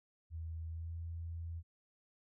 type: tone with pitch glide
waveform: sine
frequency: 81.4 to 83.45 Hz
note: E2 to E2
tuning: -21 to +22 cents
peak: -40 dBFS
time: 0.3-1.63 s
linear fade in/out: 50 ms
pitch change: +43 cents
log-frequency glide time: 0.69-0.94 s
effects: none